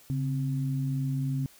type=tone pair together; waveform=sine; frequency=138.58 / 261.6 Hz; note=C#3 / C4; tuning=0 / 0 cents; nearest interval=major seventh; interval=1100 cents; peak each=-27 / -34 dBFS; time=0.1-1.46 s; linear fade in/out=0 ms; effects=white hiss -56 dBFS RMS until 1.59 s